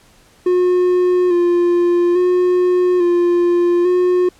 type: tone with vibrato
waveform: triangle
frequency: 355 Hz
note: F4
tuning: 28 cents sharp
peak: -9 dBFS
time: 0.46-4.29 s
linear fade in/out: 5 ms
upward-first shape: square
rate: 0.59 Hz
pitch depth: 28 cents each way
effects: pink hiss -50 dBFS RMS until 4.39 s + low-pass 11000 Hz 12 dB/octave